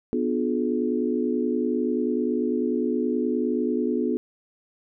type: chord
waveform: sine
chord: B diminished seventh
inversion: none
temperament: just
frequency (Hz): 246.9 / 296.3 / 355.6 / 426.7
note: B3 / D4 / F4 / Ab4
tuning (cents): 0 / +15 / +31 / +47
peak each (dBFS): -25 / -29 / -28 / -28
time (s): 0.13-4.17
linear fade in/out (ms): 0
effects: none